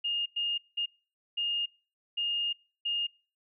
sine tone bursts at uneven times, 2835 Hz, F7, 25 cents sharp, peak -28 dBFS, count 6, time 0.04-0.26 / 0.36-0.58 / 0.77-0.86 / 1.37-1.66 / 2.17-2.53 / 2.85-3.07 s, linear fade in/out 10 ms, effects noise-tail reverb RT60 0.4 s tail -26 dB re dry

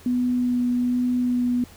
sine tone with vibrato, 246.6 Hz, B3, 2 cents flat, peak -19 dBFS, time 0.06-1.64 s, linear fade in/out 2 ms, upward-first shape sine, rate 1.2 Hz, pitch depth 10 cents each way, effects added 85 Hz sine -48 dBFS peak until 1.76 s + pink hiss -49 dBFS RMS until 1.76 s

